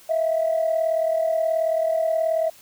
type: tone pair together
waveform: sine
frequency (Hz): 645 / 683.6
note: E5 / F5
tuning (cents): -38 / -37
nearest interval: minor second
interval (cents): 101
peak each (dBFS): -19 / -25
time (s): 0.09-2.5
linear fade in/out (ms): 10
effects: tanh soft clip ceiling -13 dBFS + white hiss -50 dBFS RMS until 2.61 s